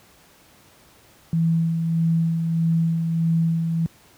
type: tone with tremolo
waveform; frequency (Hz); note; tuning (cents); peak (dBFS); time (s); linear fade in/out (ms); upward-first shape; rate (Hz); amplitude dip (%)
sine; 164.81; E3; 0; -16; 1.33-3.86; 0; sine; 1.6; 40
effects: pink hiss -53 dBFS RMS until 4.17 s + high-pass 60 Hz 12 dB/octave